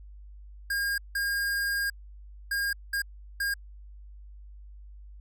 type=tone bursts at uneven times; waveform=square; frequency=1618 Hz; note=G#6; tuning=46 cents flat; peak=-27 dBFS; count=5; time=0.7-0.98 / 1.15-1.9 / 2.51-2.73 / 2.93-3.02 / 3.4-3.54 s; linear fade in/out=5 ms; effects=added 50 Hz sine -44 dBFS peak until 5.2 s